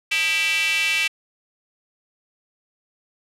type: tone with high-pass filter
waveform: square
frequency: 178.5 Hz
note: F3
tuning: 38 cents sharp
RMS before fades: -21 dBFS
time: 0.11-1.08 s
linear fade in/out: 10 ms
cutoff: 2500 Hz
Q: 6.1
effects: low-pass 12000 Hz 12 dB/octave